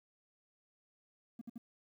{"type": "tone bursts", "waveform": "triangle", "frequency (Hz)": 232.9, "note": "A#3", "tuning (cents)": -1, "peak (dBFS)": -39, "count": 3, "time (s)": [1.39, 1.58], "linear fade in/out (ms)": 5, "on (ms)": 24, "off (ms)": 59, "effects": ["tanh soft clip ceiling -37 dBFS", "12-bit"]}